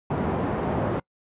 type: band-pass noise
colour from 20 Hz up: pink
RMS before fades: -26 dBFS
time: 0.1-1 s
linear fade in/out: 5 ms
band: 110 to 880 Hz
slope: 12 dB/octave
effects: noise-tail reverb RT60 0.1 s tail -25 dB re dry + resampled to 8000 Hz